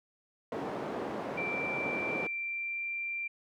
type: band-pass noise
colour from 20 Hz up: white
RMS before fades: -37 dBFS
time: 0.52-2.27 s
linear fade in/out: 2 ms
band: 210 to 640 Hz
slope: 12 dB/octave
type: tone with pitch glide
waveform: sine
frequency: 2349 to 2364 Hz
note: D7 to D7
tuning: 0 to +11 cents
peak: -33 dBFS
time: 1.37-3.28 s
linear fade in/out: 10 ms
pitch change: +11 cents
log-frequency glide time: 1.94-2.91 s
effects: none